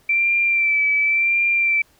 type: tone with vibrato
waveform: sine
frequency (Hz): 2341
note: D7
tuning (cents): -6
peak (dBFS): -15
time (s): 0.09-1.82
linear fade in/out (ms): 5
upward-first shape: sine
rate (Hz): 0.92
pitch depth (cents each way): 33
effects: pink hiss -57 dBFS RMS until 1.99 s